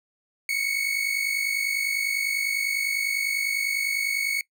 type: tone pair together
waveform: 40% pulse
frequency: 2187 / 2237 Hz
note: C#7 / C#7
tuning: -24 / +15 cents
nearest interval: unison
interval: 39 cents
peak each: -26 dBFS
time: 0.49-4.41 s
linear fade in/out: 2 ms
effects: noise-tail reverb RT60 0.1 s tail -21 dB re dry